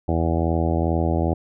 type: harmonic tone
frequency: 82.4 Hz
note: E2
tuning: in tune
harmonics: 1 / 2 / 3 / 4 / 5 / 6 / 7 / 8 / 9 / 10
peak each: -22 / -26 / -28 / -26 / -31 / -32 / -30 / -33 / -30 / -36 dBFS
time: 0.08-1.34 s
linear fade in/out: 5 ms
effects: none